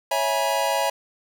square chord, C# minor seventh, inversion none, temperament equal with one note detuned, 554.4 / 659.3 / 830.6 / 965.8 Hz, C#5 / E5 / G#5 / B5, 0 / 0 / 0 / -39 cents, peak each -27 dBFS, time 0.11-0.9 s, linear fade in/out 5 ms, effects none

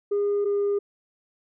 sine tone pair in turn, 407.4 / 405.2 Hz, G#4 / G#4, -33 / -43 cents, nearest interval unison, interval 10 cents, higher first, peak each -19 dBFS, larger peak neither, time 0.11-0.45 / 0.45-0.79 s, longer neither, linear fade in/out 10 ms, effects tanh soft clip ceiling -19 dBFS

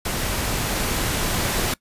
pink noise with level ramp, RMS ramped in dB -25 to -22 dBFS, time 0.05-1.74 s, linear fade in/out 5 ms, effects noise-tail reverb RT60 0.1 s tail -21 dB re dry + resampled to 32000 Hz

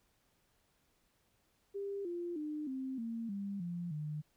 sine tone with pitch steps, 398.8 / 347.2 / 302.2 / 263.1 / 229.1 / 199.4 / 173.59 / 151.12 Hz, G4 / F4 / D4 / C4 / A#3 / G3 / F3 / D3, +30 / -10 / +50 / +10 / -30 / +30 / -10 / +50 cents, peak -37 dBFS, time 1.74-4.22 s, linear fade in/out 20 ms, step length 310 ms, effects pink hiss -75 dBFS RMS until 4.36 s

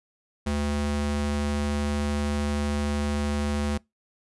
square ring-modulated tone, 146.1 Hz, D3, 9 cents flat, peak -22 dBFS, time 0.46-3.78 s, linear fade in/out 10 ms, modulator 69.8 Hz, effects noise-tail reverb RT60 0.2 s tail -25 dB re dry + resampled to 24000 Hz

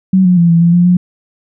sine tone with pitch steps, 188.5 / 180.1 / 170.6 / 167.6 / 170.6 / 175.4 / 178.8 Hz, F#3 / F#3 / F3 / E3 / F3 / F3 / F3, +32 / -46 / -40 / +29 / -40 / +8 / +41 cents, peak -5 dBFS, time 0.13-0.97 s, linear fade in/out 5 ms, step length 120 ms, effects none

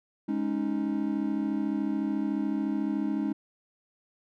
triangle chord, Ab suspended fourth, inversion none, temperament equal, 207.7 / 277.2 / 311.1 Hz, Ab3 / Db4 / Eb4, 0 / 0 / 0 cents, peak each -29 dBFS, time 0.28-3.33 s, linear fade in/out 10 ms, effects none

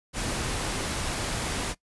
pink noise, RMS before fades -30 dBFS, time 0.13-1.75 s, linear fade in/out 50 ms, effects noise-tail reverb RT60 0.1 s tail -20 dB re dry + resampled to 24000 Hz

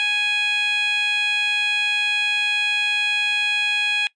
15% pulse tone with band-pass filter, 830.6 Hz, G#5, in tune, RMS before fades -21 dBFS, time 0-4.07 s, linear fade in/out 0 ms, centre 2800 Hz, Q 3, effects noise-tail reverb RT60 0.1 s tail -21 dB re dry + resampled to 24000 Hz

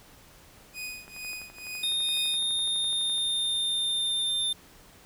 sawtooth tone with tremolo, 2489 Hz, D#7, in tune, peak -30 dBFS, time 0.73-2.39 s, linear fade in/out 50 ms, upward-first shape triangle, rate 2.2 Hz, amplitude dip 95%
click train, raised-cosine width 0.5 ms, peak -33 dBFS, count 26, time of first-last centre 1.08-3.181 s, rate 11.9 Hz
square tone with pitch glide, 3681 to 3599 Hz, A#7 to A7, -23 to +38 cents, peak -26 dBFS, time 1.83-4.53 s, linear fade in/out 5 ms, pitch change -39 cents, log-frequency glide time 1.96-4.38 s
effects pink hiss -54 dBFS RMS until 5.05 s

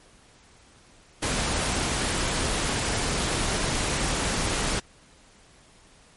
pink noise, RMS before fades -26 dBFS, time 1.22-4.8 s, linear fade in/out 10 ms, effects pink hiss -55 dBFS RMS until 6.16 s + MP3 48 kbps

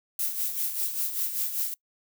violet noise with tremolo, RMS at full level -27 dBFS, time 0.19-1.74 s, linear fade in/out 2 ms, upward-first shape sine, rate 5.1 Hz, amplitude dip 60%, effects noise-tail reverb RT60 0.1 s tail -24 dB re dry

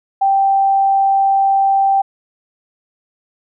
sine tone, 783 Hz, G5, 2 cents flat, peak -10 dBFS, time 0.21-2.02 s, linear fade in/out 10 ms, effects none

